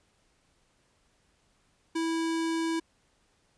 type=tone; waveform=square; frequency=327.7 Hz; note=E4; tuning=10 cents flat; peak=-28 dBFS; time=1.95-2.8 s; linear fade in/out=10 ms; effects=pink hiss -69 dBFS RMS until 3.57 s + resampled to 22050 Hz